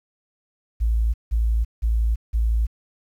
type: tone bursts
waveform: sine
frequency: 56 Hz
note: A1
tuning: 31 cents sharp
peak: -17 dBFS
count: 4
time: 0.8-2.67 s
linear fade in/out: 20 ms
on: 340 ms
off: 170 ms
effects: 9-bit